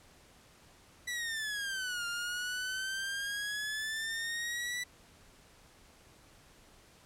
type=exponential two-way sweep; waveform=sawtooth; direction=down then up; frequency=1975.5 to 1396.9 to 1975.5 Hz; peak=-31 dBFS; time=1.07-4.84 s; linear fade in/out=10 ms; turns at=2.06 s; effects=pink hiss -60 dBFS RMS until 7.05 s + low-pass 11000 Hz 12 dB/octave